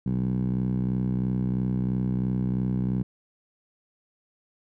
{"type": "tone with band-pass filter", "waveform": "10% pulse", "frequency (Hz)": 63, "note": "B1", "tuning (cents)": 35, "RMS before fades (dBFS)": -26, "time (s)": [0.06, 3.03], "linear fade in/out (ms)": 5, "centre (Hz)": 160, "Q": 3, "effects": []}